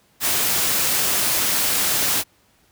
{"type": "noise", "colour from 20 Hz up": "white", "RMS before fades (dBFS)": -20, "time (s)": [0.2, 2.24], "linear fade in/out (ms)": 50, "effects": ["pink hiss -59 dBFS RMS until 2.71 s", "high-pass 60 Hz 12 dB/octave"]}